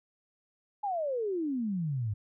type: exponential sweep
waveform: sine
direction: down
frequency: 850 to 99.1 Hz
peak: -29 dBFS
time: 0.83-2.14 s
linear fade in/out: 10 ms
effects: none